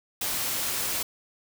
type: noise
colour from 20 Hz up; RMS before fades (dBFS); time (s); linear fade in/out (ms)
white; -29; 0.21-1.03; 5
effects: none